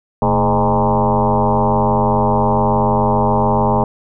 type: tone with frequency modulation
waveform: sine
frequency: 518 Hz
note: C5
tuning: 17 cents flat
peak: -11 dBFS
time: 0.22-3.84 s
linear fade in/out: 2 ms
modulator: 98.9 Hz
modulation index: 4.8
effects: none